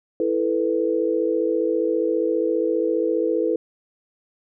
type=chord; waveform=sine; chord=E suspended fourth; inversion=none; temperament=just; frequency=329.6 / 439.5 / 494.4 Hz; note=E4 / A4 / B4; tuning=0 / -2 / +2 cents; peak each=-23 / -23 / -23 dBFS; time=0.2-3.56 s; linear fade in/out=2 ms; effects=none